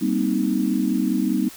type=chord; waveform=sine; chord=C minor seventh; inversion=second; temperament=equal with one note detuned; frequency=196 / 236.3 / 261.6 / 311.1 Hz; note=G3 / Bb3 / C4 / Eb4; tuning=0 / +24 / 0 / 0 cents; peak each=-24 dBFS; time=0.01-1.49 s; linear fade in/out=10 ms; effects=white hiss -42 dBFS RMS until 1.56 s